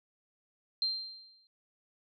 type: tone with exponential decay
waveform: sine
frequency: 4160 Hz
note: C8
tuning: 11 cents flat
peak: -26 dBFS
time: 0.82-1.47 s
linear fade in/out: 1 ms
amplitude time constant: 140 ms
effects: none